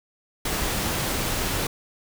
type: noise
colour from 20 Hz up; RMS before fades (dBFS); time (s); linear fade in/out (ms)
pink; -26; 0.45-1.67; 5
effects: none